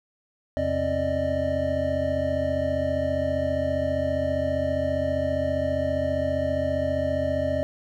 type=tone cluster; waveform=triangle; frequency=84.8 / 133.1 / 267.1 / 590 / 625 Hz; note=E2 / C3 / C4 / D5 / D#5; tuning=+50 / +30 / +36 / +8 / +8 cents; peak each=-29 / -34 / -29 / -25 / -25 dBFS; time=0.57-7.63 s; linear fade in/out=0 ms; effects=none